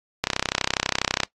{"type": "click train", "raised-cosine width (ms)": 0.2, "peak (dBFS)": -3, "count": 33, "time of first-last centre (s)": [0.24, 1.234], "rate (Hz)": 32.2, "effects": ["noise-tail reverb RT60 0.1 s tail -22 dB re dry", "AAC 32 kbps"]}